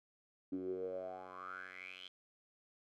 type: tone with band-pass filter sweep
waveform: 10% pulse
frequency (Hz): 92.5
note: F#2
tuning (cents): 0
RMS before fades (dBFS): -45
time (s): 0.52-2.08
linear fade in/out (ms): 5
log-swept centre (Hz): 280 to 3300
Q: 9
effects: none